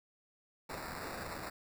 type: noise with sample-and-hold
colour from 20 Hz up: white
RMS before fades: -43 dBFS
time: 0.69-1.5 s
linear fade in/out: 10 ms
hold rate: 3150 Hz
effects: none